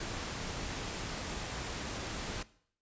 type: noise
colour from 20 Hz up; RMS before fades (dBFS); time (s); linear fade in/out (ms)
pink; -39; 0-2.43; 5
effects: noise-tail reverb RT60 0.6 s tail -19 dB re dry + resampled to 16000 Hz